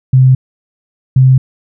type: tone pair in turn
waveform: sine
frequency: 130 / 130.62 Hz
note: C3 / C3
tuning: -11 / -3 cents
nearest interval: unison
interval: 8 cents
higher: second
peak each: -3 dBFS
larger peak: neither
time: 0.13-0.35 / 1.16-1.38 s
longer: neither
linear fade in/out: 5 ms
effects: none